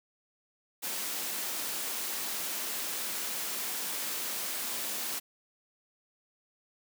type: high-pass noise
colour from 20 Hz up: white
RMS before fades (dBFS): -35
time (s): 0.82-5.2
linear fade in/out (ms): 20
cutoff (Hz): 180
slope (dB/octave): 24
effects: none